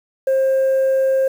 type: tone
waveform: sine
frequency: 532 Hz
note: C5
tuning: 29 cents sharp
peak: -11 dBFS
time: 0.27-1.28 s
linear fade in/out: 5 ms
effects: tanh soft clip ceiling -12 dBFS + 7-bit